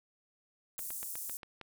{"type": "high-pass noise", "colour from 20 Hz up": "pink", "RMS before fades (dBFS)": -41, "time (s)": [0.78, 1.37], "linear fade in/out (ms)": 0, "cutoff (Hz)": 8200, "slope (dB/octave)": 24}
{"type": "clicks", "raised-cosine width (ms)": 0.3, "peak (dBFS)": -29, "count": 7, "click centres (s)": [0.792, 0.905, 1.03, 1.155, 1.296, 1.432, 1.613]}
{"effects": []}